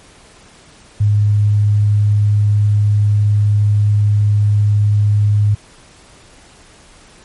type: tone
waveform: sine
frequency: 103.83 Hz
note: G#2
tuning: in tune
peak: -9 dBFS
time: 1-5.55 s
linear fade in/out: 10 ms
effects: pink hiss -44 dBFS RMS until 7.24 s + MP3 48 kbps